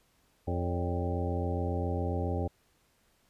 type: harmonic tone with a mistuned harmonic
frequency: 87.31 Hz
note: F2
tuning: in tune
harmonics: 1 / 2 / 3 / 4 / 5 / 6 / 7 / 9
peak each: -31 / -39 / -38 / -40 / -39 / -40 / -43 / -40 dBFS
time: 0.47-2.48 s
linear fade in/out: 10 ms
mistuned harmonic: 6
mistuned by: +74 cents
effects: pink hiss -69 dBFS RMS until 3.29 s + resampled to 32000 Hz